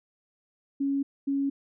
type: tone pair in turn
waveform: sine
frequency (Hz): 277.2 / 277.2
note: C#4 / C#4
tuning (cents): 0 / 0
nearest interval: unison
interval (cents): 0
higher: neither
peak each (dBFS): -24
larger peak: neither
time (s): 0.8-1.03 / 1.27-1.5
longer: neither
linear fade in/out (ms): 10
effects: none